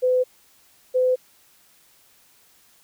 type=tone pair in turn; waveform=sine; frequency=506 / 508.4 Hz; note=B4 / C5; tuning=+42 / -50 cents; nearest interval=unison; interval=8 cents; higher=second; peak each=-16 dBFS; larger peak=neither; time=0.02-0.24 / 0.94-1.16 s; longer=neither; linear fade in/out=20 ms; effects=white hiss -57 dBFS RMS until 2.83 s